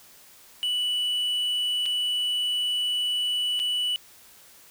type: tone with dropouts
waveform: triangle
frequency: 2960 Hz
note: F#7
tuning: in tune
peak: -22 dBFS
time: 0.63-3.96 s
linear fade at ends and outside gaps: 0 ms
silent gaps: 1.857-1.861 / 3.593-3.599 s
effects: white hiss -52 dBFS RMS until 4.7 s